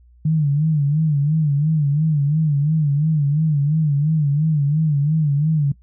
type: tone with vibrato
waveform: sine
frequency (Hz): 149.9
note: D3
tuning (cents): +36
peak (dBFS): -14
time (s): 0.25-5.72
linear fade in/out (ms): 5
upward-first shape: sine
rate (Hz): 2.9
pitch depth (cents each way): 110
effects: noise-tail reverb RT60 0.1 s tail -19 dB re dry + added 60 Hz sine -47 dBFS peak until 5.82 s